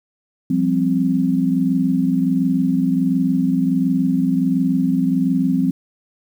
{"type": "chord", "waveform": "sine", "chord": "F suspended second", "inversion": "none", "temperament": "equal", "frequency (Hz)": [174.61, 196, 261.6], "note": ["F3", "G3", "C4"], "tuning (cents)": [0, 0, 0], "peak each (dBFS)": [-20, -21, -17], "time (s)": [0.5, 5.71], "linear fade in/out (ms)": 5, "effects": ["8-bit"]}